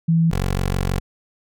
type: tone pair in turn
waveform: sine / 15% pulse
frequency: 164.81 / 46.25 Hz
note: E3 / F#1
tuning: 0 / 0 cents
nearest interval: octave + minor seventh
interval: 2200 cents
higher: first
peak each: -13 dBFS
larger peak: neither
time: 0.08-0.31 / 0.31-1 s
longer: second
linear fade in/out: 10 ms
effects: none